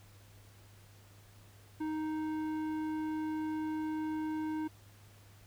square tone with low-pass filter, 311.1 Hz, D#4, in tune, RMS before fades -36 dBFS, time 1.8-4.68 s, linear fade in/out 10 ms, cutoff 1400 Hz, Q 0.66, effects added 101 Hz sine -57 dBFS peak until 5.46 s + pink hiss -62 dBFS RMS until 5.46 s

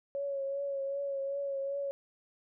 sine tone with vibrato, 554.4 Hz, C#5, in tune, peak -32 dBFS, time 0.15-1.91 s, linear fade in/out 0 ms, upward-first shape triangle, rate 2.6 Hz, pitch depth 34 cents each way, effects none

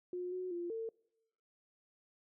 sine tone with pitch steps, 358.9 / 367.2 / 346.9 / 450.5 Hz, F4 / F#4 / F4 / A4, +47 / -13 / -12 / +41 cents, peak -37 dBFS, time 0.13-0.89 s, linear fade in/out 2 ms, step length 190 ms, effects noise-tail reverb RT60 0.8 s tail -25 dB re dry

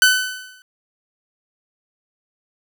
sawtooth tone with exponential decay, 1508 Hz, F#6, 32 cents sharp, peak -4 dBFS, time 0.02-0.62 s, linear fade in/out 1 ms, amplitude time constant 130 ms, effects none

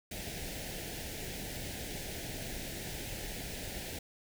pink band-stop noise, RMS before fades -41 dBFS, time 0.11-3.99 s, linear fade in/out 5 ms, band 810 to 1600 Hz, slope 48 dB/octave, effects none

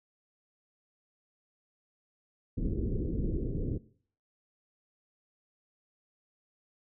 pink low-pass noise, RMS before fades -32 dBFS, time 2.57-3.78 s, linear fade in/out 10 ms, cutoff 440 Hz, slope 48 dB/octave, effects noise-tail reverb RT60 0.5 s tail -18 dB re dry

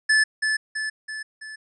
square tone with echo, 1738 Hz, A6, 22 cents flat, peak -16 dBFS, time 0.09-0.24 s, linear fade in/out 10 ms, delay 330 ms, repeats 4, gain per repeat -5 dB, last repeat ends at 1.56 s, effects resampled to 22050 Hz

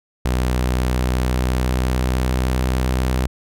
sawtooth tone with pitch glide, 62.5 to 63.63 Hz, B1 to C2, +21 to -48 cents, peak -13 dBFS, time 0.25-3.27 s, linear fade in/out 5 ms, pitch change +31 cents, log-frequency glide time 0.63-2.81 s, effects none

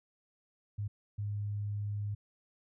sine tone bursts at uneven times, 103.1 Hz, G#2, 12 cents flat, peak -33 dBFS, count 2, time 0.78-0.88 / 1.18-2.15 s, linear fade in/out 10 ms, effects none

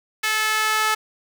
sawtooth tone with high-pass filter sweep, 433.4 Hz, A4, 26 cents flat, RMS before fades -21 dBFS, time 0.23-0.95 s, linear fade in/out 10 ms, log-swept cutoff 1800 to 1200 Hz, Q 1.7, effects none

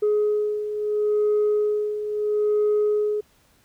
sine beating tone pair, 419.7 / 420.45 Hz, G#4 / G#4, +18 / +21 cents, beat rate 0.75 Hz, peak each -25 / -19 dBFS, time 0.02-3.21 s, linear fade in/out 10 ms, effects tanh soft clip ceiling -15 dBFS + pink hiss -60 dBFS RMS until 3.64 s

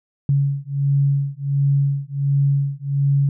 sine beating tone pair, 139.3 / 140.7 Hz, C#3 / C#3, +9 / +26 cents, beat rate 1.4 Hz, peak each -19 dBFS, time 0.29-3.29 s, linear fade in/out 2 ms, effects none

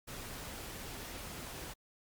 pink noise, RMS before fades -45 dBFS, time 0.07-1.74 s, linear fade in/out 20 ms, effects Opus 48 kbps

